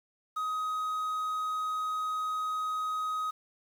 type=tone with quantisation; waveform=triangle; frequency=1259 Hz; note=D#6; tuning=20 cents sharp; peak=-28 dBFS; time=0.36-3.31 s; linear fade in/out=10 ms; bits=9; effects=none